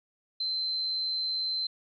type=tone; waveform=sine; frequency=4091 Hz; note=C8; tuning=40 cents flat; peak=-28 dBFS; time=0.4-1.67 s; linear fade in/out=5 ms; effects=none